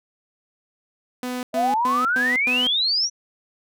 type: tone bursts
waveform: sawtooth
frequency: 249.9 Hz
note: B3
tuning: 21 cents sharp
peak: -22 dBFS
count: 5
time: 1.23-2.67 s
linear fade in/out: 2 ms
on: 200 ms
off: 110 ms
type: exponential sweep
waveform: sine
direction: up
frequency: 630 to 5920 Hz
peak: -18 dBFS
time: 1.53-3.1 s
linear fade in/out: 50 ms
effects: none